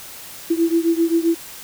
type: beating tone pair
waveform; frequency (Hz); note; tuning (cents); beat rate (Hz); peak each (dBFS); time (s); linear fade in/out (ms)
sine; 330.4 / 338; E4 / E4; +4 / +43; 7.6; -17 / -19; 0.5-1.35; 10
effects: white hiss -37 dBFS RMS until 1.63 s